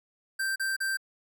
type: tone bursts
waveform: square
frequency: 1568 Hz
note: G6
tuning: in tune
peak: -28 dBFS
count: 3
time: 0.39-0.972 s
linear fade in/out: 10 ms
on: 170 ms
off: 36 ms
effects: none